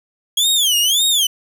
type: tone with vibrato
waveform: sawtooth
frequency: 3262 Hz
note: G#7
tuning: 32 cents flat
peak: -10 dBFS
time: 0.37-1.27 s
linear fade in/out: 5 ms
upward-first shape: sine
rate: 1.8 Hz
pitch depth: 240 cents each way
effects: none